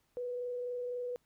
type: tone with frequency modulation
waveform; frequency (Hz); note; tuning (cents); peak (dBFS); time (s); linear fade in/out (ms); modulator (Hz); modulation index
sine; 491.6; B4; -8; -35; 0.17-1.16; 0; 23.9; 0.21
effects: pink hiss -75 dBFS RMS until 1.25 s